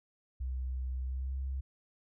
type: tone with pitch glide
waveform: sine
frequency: 64 to 66.45 Hz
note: C2 to C2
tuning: -38 to +27 cents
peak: -33 dBFS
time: 0.4-1.61 s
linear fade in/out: 10 ms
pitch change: +65 cents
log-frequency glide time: 1.03-1.37 s
effects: none